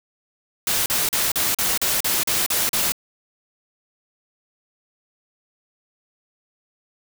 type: noise bursts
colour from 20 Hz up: white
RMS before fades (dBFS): -21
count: 10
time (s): 0.67-2.921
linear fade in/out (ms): 2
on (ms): 190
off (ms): 39
effects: none